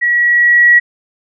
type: tone with level ramp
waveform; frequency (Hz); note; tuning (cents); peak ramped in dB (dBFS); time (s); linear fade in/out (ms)
sine; 1922; B6; -48; -10 to -3; 0.01-0.8; 20
effects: none